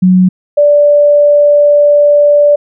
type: tone pair in turn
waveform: sine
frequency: 184 / 584.2 Hz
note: F#3 / D5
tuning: -9 / -9 cents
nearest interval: octave + minor sixth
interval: 2000 cents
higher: second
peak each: -3 dBFS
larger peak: neither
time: 0.02-0.29 / 0.57-2.56 s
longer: second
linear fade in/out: 10 ms
effects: none